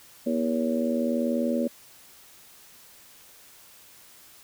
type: harmonic tone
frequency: 80.3 Hz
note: E2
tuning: 45 cents flat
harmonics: 3 / 4 / 5 / 6 / 7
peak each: -25 / -33 / -36 / -34 / -29 dBFS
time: 0.26-1.68 s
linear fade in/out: 10 ms
effects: white hiss -52 dBFS RMS until 4.43 s

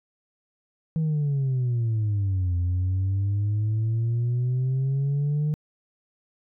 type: exponential two-way sweep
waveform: sine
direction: down then up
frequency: 162.4 to 87.31 to 152.6 Hz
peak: -19 dBFS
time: 0.96-5.54 s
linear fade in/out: 0 ms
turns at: 2.56 s
effects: tanh soft clip ceiling -20 dBFS

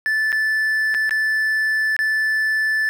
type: tone with dropouts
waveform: triangle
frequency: 1751 Hz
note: A6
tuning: 9 cents flat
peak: -15 dBFS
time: 0.06-2.89 s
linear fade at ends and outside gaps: 0 ms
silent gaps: 0.32-0.327 / 0.942-0.947 / 1.094-1.109 / 1.965-1.99 s
effects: none

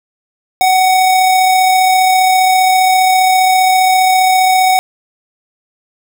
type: tone with amplitude modulation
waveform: square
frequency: 748 Hz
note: F#5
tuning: 19 cents sharp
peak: -7 dBFS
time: 0.61-4.79 s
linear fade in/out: 0 ms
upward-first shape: sine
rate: 35 Hz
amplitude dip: 25%
effects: none

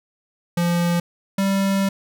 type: tone pair in turn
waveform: square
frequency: 172.7 / 195.48 Hz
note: F3 / G3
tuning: -19 / -5 cents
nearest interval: major second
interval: 214 cents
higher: second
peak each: -18 dBFS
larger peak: neither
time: 0.57-1 / 1.38-1.89 s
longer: second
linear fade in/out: 5 ms
effects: none

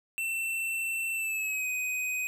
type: tone with pitch glide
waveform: square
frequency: 2686 to 2506 Hz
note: E7 to D#7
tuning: +32 to +12 cents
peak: -30 dBFS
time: 0.18-2.27 s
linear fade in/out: 0 ms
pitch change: -120 cents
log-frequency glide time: 1.13-1.68 s
effects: none

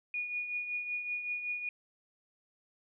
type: tone with tremolo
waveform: sine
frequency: 2451 Hz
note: D#7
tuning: 27 cents flat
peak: -31 dBFS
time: 0.14-1.69 s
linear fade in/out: 2 ms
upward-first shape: triangle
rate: 5.3 Hz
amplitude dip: 60%
effects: none

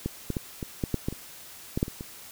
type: clicks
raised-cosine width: 3 ms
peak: -15 / -15 / -15 / -19 / -13 / -12 / -14 / -23 / -14 / -10 / -23 / -23 dBFS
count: 12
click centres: 0.06 / 0.303 / 0.368 / 0.628 / 0.838 / 0.943 / 1.085 / 1.126 / 1.775 / 1.829 / 1.881 / 2.009 s
effects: white hiss -46 dBFS RMS until 2.31 s

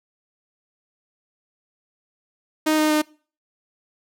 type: tone with pitch steps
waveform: sawtooth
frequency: 310.5 / 307.6 / 304.8 Hz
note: D#4 / D#4 / D#4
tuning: -3 / -20 / -36 cents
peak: -13 dBFS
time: 2.66-3.02 s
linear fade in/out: 10 ms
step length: 120 ms
effects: noise-tail reverb RT60 0.4 s tail -23 dB re dry

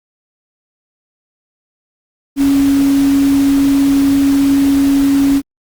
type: tone in noise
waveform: sine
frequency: 277.2 Hz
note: C#4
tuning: in tune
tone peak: -8 dBFS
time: 2.36-5.42 s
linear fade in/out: 50 ms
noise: pink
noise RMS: -26 dBFS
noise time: 2.36-5.42 s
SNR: +15 dB
effects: Opus 48 kbps

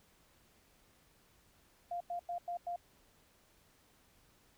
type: tone bursts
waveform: sine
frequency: 698.5 Hz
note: F5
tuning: in tune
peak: -36 dBFS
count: 5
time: 1.91-2.761 s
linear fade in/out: 5 ms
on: 95 ms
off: 94 ms
effects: pink hiss -68 dBFS RMS until 4.57 s

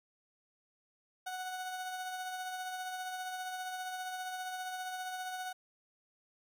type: tone with tremolo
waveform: 30% pulse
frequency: 740 Hz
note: F#5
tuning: in tune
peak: -34 dBFS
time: 1.26-5.53 s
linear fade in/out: 10 ms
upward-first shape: triangle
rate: 15 Hz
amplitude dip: 40%
effects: none

